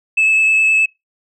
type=tone with vibrato; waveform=sine; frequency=2606 Hz; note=E7; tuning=20 cents flat; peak=-8 dBFS; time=0.17-0.86 s; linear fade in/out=10 ms; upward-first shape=sine; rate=9.7 Hz; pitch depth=13 cents each way; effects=noise-tail reverb RT60 0.2 s tail -23 dB re dry + tanh soft clip ceiling -8 dBFS